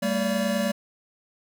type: tone cluster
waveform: square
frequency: 197.8 / 227.1 / 573 Hz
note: G3 / A#3 / D5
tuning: +16 / -45 / -43 cents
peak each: -28 dBFS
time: 0.02-0.72 s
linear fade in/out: 10 ms
effects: none